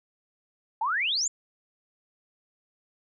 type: exponential sweep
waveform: sine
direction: up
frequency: 834 to 7460 Hz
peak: -24 dBFS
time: 0.81-1.28 s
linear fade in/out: 5 ms
effects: none